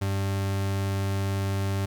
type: tone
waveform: 40% pulse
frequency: 98 Hz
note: G2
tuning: in tune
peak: -24 dBFS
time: 0.01-1.86 s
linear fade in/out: 10 ms
effects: 11-bit